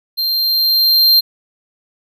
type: tone with level ramp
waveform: square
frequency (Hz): 4173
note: C8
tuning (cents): -5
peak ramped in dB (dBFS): -16 to -7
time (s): 0.17-1.21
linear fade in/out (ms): 20
effects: none